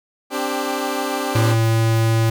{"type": "chord", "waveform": "15% pulse", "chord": "C suspended second", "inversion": "none", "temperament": "equal with one note detuned", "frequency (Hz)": [261.6, 293.7, 395.9], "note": ["C4", "D4", "G4"], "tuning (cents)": [0, 0, 17], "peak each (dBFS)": -19, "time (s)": [0.3, 1.56], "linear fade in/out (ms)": 50}
{"type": "tone", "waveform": "square", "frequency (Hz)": 112.9, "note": "A2", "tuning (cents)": 45, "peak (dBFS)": -15, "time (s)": [1.35, 2.3], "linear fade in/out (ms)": 5}
{"effects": []}